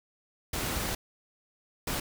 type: noise bursts at uneven times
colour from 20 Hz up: pink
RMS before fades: -32 dBFS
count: 2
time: 0.53-0.95 / 1.87-2 s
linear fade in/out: 5 ms
effects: none